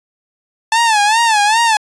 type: tone with vibrato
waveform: sawtooth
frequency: 875 Hz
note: A5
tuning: 10 cents flat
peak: -6 dBFS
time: 0.72-1.77 s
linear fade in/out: 2 ms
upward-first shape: sine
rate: 2.5 Hz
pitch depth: 120 cents each way
effects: resampled to 22050 Hz